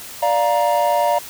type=chord; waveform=triangle; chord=Bb major; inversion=first; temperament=equal with one note detuned; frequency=587.3 / 698.5 / 939.9 Hz; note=D5 / F5 / Bb5; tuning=0 / 0 / +14 cents; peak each=-17 dBFS; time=0.22-1.19 s; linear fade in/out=10 ms; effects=white hiss -35 dBFS RMS until 1.29 s